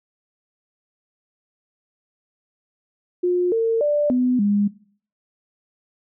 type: tone with pitch steps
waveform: sine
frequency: 357.1 / 453.9 / 589 / 250.7 / 204.1 Hz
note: F4 / A#4 / D5 / B3 / G#3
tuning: +39 / -46 / +5 / +26 / -30 cents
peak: -16 dBFS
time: 3.23-4.68 s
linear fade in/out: 10 ms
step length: 290 ms
effects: noise-tail reverb RT60 0.5 s tail -19 dB re dry